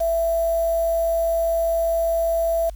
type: tone with quantisation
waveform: sine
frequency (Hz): 665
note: E5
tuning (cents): +15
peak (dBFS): -18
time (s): 0-2.7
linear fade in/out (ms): 10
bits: 6
effects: added 50 Hz sine -33 dBFS peak until 2.75 s + white hiss -59 dBFS RMS until 2.75 s